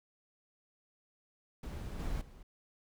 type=noise with level steps; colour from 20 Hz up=brown; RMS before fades=-41 / -37 / -53 dBFS; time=1.63-2.43 s; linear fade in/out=5 ms; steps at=1.99 / 2.21 s; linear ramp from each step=5 ms; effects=none